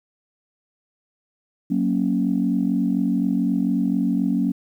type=chord; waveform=sine; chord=F# major; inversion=none; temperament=equal with one note detuned; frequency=185.85 / 233.1 / 277.2 Hz; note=F#3 / A#3 / C#4; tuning=+8 / 0 / 0 cents; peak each=-22 dBFS; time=1.7-4.52 s; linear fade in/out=10 ms; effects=tanh soft clip ceiling -9 dBFS + 9-bit